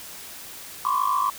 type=tone cluster; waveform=sine; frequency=1007 / 1060 / 1114 / 1162 Hz; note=B5 / C6 / C#6 / D6; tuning=+33 / +22 / +8 / -19 cents; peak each=-25 dBFS; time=0.85-1.3 s; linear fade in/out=2 ms; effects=tanh soft clip ceiling -13 dBFS + white hiss -40 dBFS RMS until 1.38 s